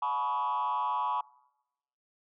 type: tone with frequency modulation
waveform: sine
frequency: 987.8 Hz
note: B5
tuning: in tune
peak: -26 dBFS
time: 0.02-1.21 s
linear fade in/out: 5 ms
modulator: 132 Hz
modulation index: 1.2
effects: noise-tail reverb RT60 0.9 s tail -24 dB re dry + tanh soft clip ceiling -25 dBFS